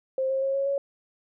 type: tone with pitch steps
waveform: sine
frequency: 527 / 534.4 / 541.8 / 549.4 / 557 Hz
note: C5 / C5 / C#5 / C#5 / C#5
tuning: +12 / +36 / -40 / -16 / +8 cents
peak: -23 dBFS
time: 0.18-0.78 s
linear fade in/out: 2 ms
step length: 120 ms
effects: none